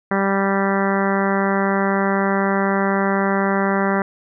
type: harmonic tone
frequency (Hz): 196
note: G3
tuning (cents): 0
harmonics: 1 / 2 / 3 / 4 / 5 / 6 / 7 / 8 / 9 / 10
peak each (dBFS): -20 / -23 / -25 / -26 / -27 / -28 / -28 / -29 / -30 / -30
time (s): 0.11-4.02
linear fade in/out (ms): 2
effects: none